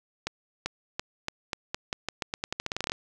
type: accelerating click train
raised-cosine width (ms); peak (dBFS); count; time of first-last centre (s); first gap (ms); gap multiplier
0.2; -12; 21; 0.27-2.919; 390; 0.86
effects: none